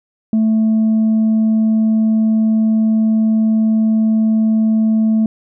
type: tone with tanh clipping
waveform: sine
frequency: 220 Hz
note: A3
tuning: in tune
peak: -11 dBFS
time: 0.33-5.26 s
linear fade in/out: 2 ms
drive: 1 dB
effects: none